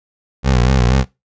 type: tone with vibrato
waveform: 20% pulse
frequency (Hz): 63.3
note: B1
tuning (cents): +43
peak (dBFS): -6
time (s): 0.43-1.05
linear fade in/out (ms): 50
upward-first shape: sine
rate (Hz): 4.2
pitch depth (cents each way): 110
effects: noise-tail reverb RT60 0.2 s tail -20 dB re dry + resampled to 16000 Hz